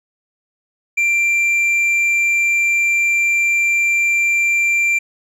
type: tone with tanh clipping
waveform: sine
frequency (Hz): 2363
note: D7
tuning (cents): +10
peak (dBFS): -14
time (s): 0.97-4.99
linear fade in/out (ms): 10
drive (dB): 5
effects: none